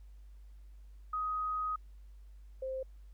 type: tone pair in turn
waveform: sine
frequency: 1255 / 524.6 Hz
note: D#6 / C5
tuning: +15 / +4 cents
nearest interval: octave + minor third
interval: 1511 cents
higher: first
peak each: -32 / -35 dBFS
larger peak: first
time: 1.13-1.76 / 2.62-2.83 s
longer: first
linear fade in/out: 5 ms
effects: added 50 Hz sine -50 dBFS peak until 3.13 s + pink hiss -75 dBFS RMS until 3.13 s